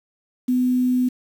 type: tone with quantisation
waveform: sine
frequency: 251.2 Hz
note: B3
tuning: 30 cents sharp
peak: -16 dBFS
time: 0.48-1.09 s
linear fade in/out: 10 ms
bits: 7
effects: none